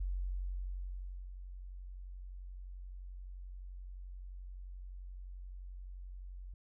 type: tone with ADSR envelope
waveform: sine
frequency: 45.77 Hz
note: F#1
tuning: 18 cents flat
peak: -33 dBFS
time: 0-6.54 s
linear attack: 8 ms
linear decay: 1300 ms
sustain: -11 dB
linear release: 4 ms
effects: none